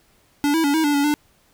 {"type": "tone with pitch steps", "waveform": "square", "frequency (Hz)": [288.9, 325.5, 284.9, 319.5, 291.3, 284.2, 296.3], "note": ["D4", "E4", "C#4", "D#4", "D4", "C#4", "D4"], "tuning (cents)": [-28, -22, 48, 46, -14, 43, 15], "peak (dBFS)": -17, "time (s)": [0.44, 1.14], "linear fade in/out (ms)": 0, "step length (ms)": 100, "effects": ["pink hiss -59 dBFS RMS until 1.53 s"]}